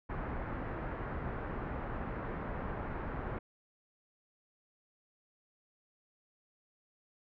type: low-pass noise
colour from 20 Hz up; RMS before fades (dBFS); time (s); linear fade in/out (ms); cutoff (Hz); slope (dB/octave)
pink; -39; 0.09-3.39; 10; 1700; 24
effects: none